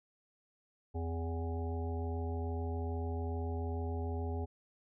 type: harmonic tone with a mistuned harmonic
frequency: 82.41 Hz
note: E2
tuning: in tune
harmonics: 1 / 3 / 5 / 7 / 9 / 10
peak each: -35 / -44 / -43 / -52 / -48 / -50 dBFS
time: 0.94-4.46 s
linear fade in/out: 20 ms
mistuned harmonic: 3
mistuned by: +47 cents
effects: none